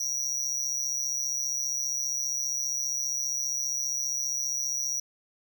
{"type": "tone with amplitude modulation", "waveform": "square", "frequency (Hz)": 5780, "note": "F#8", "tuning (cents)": -41, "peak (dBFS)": -24, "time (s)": [0, 5], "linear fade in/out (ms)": 5, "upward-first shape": "sine", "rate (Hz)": 135, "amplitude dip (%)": 95, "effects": []}